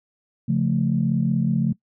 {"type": "chord", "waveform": "sine", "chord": "Db augmented", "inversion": "none", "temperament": "equal", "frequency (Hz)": [138.59, 174.61, 220], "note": ["Db3", "F3", "A3"], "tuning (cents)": [0, 0, 0], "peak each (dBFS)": -22, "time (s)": [0.48, 1.73], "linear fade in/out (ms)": 10, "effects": ["noise-tail reverb RT60 0.1 s tail -21 dB re dry", "tanh soft clip ceiling -8 dBFS"]}